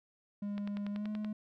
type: tone with pitch glide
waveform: triangle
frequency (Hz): 203.8 to 212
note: G#3 to G#3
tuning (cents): -32 to +36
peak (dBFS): -33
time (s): 0.42-1.33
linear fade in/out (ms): 5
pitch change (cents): +68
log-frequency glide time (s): 0.91-1.09
type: click train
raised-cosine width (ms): 0.3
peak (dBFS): -30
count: 8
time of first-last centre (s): 0.58-1.247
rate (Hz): 10.5
effects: none